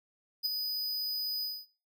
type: tone with ADSR envelope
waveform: square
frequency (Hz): 4978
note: D#8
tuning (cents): 0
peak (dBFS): -26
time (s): 0.43-1.66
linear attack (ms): 29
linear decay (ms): 8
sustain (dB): -6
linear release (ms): 230
effects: noise-tail reverb RT60 0.4 s tail -20 dB re dry